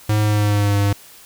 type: tone with pitch glide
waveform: square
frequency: 106.2 to 100.99 Hz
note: G#2 to G#2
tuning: +39 to -48 cents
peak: -15 dBFS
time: 0.09-0.93 s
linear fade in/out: 5 ms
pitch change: -87 cents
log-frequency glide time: 0.21-0.77 s
effects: white hiss -44 dBFS RMS until 1.25 s